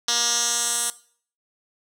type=tone with band-pass filter sweep; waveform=10% pulse; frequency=237.1 Hz; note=A#3; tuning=30 cents sharp; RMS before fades=-23 dBFS; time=0.08-0.9 s; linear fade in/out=2 ms; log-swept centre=5000 to 9100 Hz; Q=2.6; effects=noise-tail reverb RT60 0.5 s tail -18 dB re dry